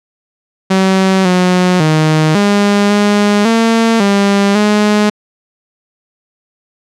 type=tone with pitch steps; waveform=sawtooth; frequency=190.2 / 181.5 / 156 / 203.3 / 205.8 / 227.5 / 199.9 / 209.5 Hz; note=F#3 / F#3 / D#3 / G#3 / G#3 / A#3 / G3 / G#3; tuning=+48 / -33 / +5 / -37 / -16 / -42 / +34 / +15 cents; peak=-4 dBFS; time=0.7-5.1 s; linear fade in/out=10 ms; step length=550 ms; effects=low-pass 7000 Hz 12 dB/octave